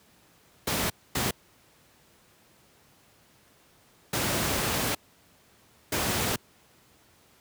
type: noise bursts at uneven times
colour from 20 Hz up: pink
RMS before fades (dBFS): -27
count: 4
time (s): 0.67-0.9 / 1.15-1.31 / 4.13-4.95 / 5.92-6.36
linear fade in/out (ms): 5
effects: pink hiss -60 dBFS RMS until 7.4 s + high-pass 80 Hz 12 dB/octave